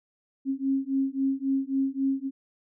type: beating tone pair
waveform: sine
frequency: 268.3 / 272 Hz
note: C4 / C#4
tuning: +44 / -33 cents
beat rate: 3.7 Hz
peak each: -27 dBFS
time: 0.45-2.31 s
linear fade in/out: 50 ms
effects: none